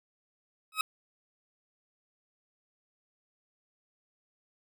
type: tone with exponential growth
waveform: 20% pulse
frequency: 1274 Hz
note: D#6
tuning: 41 cents sharp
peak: -17 dBFS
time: 0.72-0.81 s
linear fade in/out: 2 ms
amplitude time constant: 19 ms
effects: none